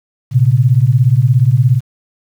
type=beating tone pair; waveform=sine; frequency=116.7 / 133.7 Hz; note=A#2 / C3; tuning=+2 / +38 cents; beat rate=17 Hz; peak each=-10 dBFS; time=0.31-1.81 s; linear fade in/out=50 ms; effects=7-bit